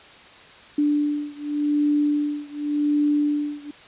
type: beating tone pair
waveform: sine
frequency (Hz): 293.7 / 294.58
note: D4 / D4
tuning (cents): 0 / +5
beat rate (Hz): 0.88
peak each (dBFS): -22 / -23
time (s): 0.78-3.71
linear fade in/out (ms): 5
effects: white hiss -46 dBFS RMS until 3.87 s + resampled to 8000 Hz